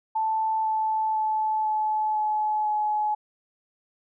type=tone with pitch steps; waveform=sine; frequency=880 / 873.4 / 866.9 / 860.4 / 854 / 847.6 Hz; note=A5 / A5 / A5 / A5 / G#5 / G#5; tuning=0 / -13 / -26 / -39 / +48 / +35 cents; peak=-22 dBFS; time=0.15-3.15 s; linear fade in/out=10 ms; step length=500 ms; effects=none